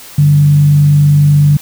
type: tone with frequency modulation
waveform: sine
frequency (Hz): 146.1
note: D3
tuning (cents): -9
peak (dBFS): -4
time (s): 0.18-1.57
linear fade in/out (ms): 5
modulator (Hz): 49.9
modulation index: 0.25
effects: white hiss -33 dBFS RMS until 1.61 s